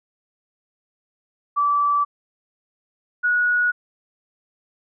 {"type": "tone pair in turn", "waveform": "sine", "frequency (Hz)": [1158, 1459], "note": ["D6", "F#6"], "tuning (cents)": [-25, -25], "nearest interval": "major third", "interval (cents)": 400, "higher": "second", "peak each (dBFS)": -16, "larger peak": "neither", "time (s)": [[1.56, 2.05], [3.23, 3.72]], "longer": "neither", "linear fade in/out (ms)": 20, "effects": []}